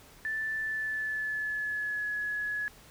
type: tone with pitch glide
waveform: sine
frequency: 1760 to 1691.2 Hz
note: A6 to G#6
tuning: 0 to +31 cents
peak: -30 dBFS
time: 0.25-2.68 s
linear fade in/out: 0 ms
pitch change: -69 cents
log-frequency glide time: 0.61-2.08 s
effects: pink hiss -55 dBFS RMS until 2.9 s